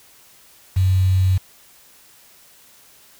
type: tone with quantisation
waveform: sine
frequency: 93.5 Hz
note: F#2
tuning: 19 cents sharp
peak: -13 dBFS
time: 0.76-1.38 s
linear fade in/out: 10 ms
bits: 6
effects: white hiss -50 dBFS RMS until 3.19 s